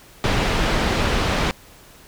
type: low-pass noise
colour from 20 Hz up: pink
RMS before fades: -20 dBFS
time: 0.24-1.51 s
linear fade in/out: 0 ms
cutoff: 3900 Hz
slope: 12 dB/octave
effects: pink hiss -47 dBFS RMS until 2.07 s